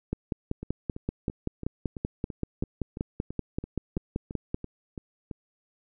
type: two click trains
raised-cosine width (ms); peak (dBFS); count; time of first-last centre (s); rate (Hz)
3; -15 / -23; 24 / 15; 0.13-4.545 / 0.63-5.312; 5.21 / 2.99
effects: none